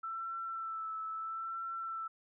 sine tone with vibrato, 1328 Hz, E6, 12 cents sharp, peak -37 dBFS, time 0.03-2.08 s, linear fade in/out 10 ms, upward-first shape sine, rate 0.76 Hz, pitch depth 26 cents each way, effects none

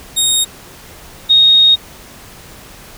20% pulse / sine tone pair in turn, 3729 / 3729 Hz, A#7 / A#7, 0 / 0 cents, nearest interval unison, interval 0 cents, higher neither, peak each -5 dBFS, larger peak neither, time 0.16-0.45 / 1.29-1.76 s, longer second, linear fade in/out 20 ms, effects pink hiss -37 dBFS RMS until 2.97 s

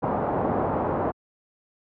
white low-pass noise, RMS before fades -25 dBFS, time 0.02-1.12 s, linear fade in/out 20 ms, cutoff 910 Hz, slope 24 dB/octave, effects high-pass 80 Hz 12 dB/octave

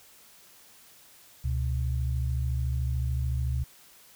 sine tone pair together, 70.3 / 124 Hz, C#2 / B2, +25 / +7 cents, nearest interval minor seventh, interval 982 cents, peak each -27 / -30 dBFS, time 1.44-3.64 s, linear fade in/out 10 ms, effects white hiss -55 dBFS RMS until 4.15 s

